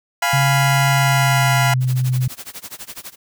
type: chord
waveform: 20% pulse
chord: F diminished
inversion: none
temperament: equal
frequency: 698.5 / 830.6 / 987.8 Hz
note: F5 / Ab5 / Cb6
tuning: 0 / 0 / 0 cents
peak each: -14 / -18 / -16 dBFS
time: 0.22-1.74 s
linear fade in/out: 5 ms
type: tone with pitch glide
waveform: sine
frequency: 136.1 to 127.72 Hz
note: C#3 to C3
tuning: -31 to -41 cents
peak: -15 dBFS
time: 0.33-2.28 s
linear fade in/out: 5 ms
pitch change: -110 cents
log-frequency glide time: 0.91-1.79 s
type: noise with tremolo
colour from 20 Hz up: white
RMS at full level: -31 dBFS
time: 1.8-3.16 s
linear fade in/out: 50 ms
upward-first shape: sine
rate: 12 Hz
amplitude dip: 95%
effects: none